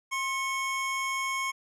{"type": "tone pair together", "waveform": "square", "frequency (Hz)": [1063, 2207], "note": ["C6", "C#7"], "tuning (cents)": [27, -8], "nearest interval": "octave + minor second", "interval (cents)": 1265, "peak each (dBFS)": [-32, -32], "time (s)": [0.11, 1.52], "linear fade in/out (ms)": 20, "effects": ["low-pass 11000 Hz 12 dB/octave"]}